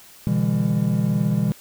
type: chord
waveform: triangle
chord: E minor seventh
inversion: second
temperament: equal with one note detuned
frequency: 123.47 / 146.83 / 164.81 / 200.9 Hz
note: B2 / D3 / E3 / G3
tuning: 0 / 0 / 0 / +43 cents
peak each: -22 / -24 / -21 / -20 dBFS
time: 0.27-1.52 s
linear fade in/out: 0 ms
effects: white hiss -47 dBFS RMS until 1.6 s